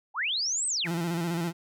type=linear two-way sweep; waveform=sine; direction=up then down; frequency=739 to 8410 to 979 Hz; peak=-26 dBFS; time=0.14-0.89 s; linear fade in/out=50 ms; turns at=0.67 s
type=tone with vibrato; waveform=30% pulse; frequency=169.6 Hz; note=E3; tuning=50 cents sharp; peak=-25 dBFS; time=0.84-1.53 s; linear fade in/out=50 ms; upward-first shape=square; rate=15 Hz; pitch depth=48 cents each way
effects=none